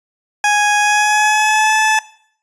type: tone with pitch glide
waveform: 20% pulse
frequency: 830 to 868.3 Hz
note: G#5 to A5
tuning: -1 to -23 cents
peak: -6 dBFS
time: 0.44-1.99 s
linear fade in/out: 2 ms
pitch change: +78 cents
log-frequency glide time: 0.79-1.76 s
effects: noise-tail reverb RT60 0.6 s tail -18 dB re dry + resampled to 22050 Hz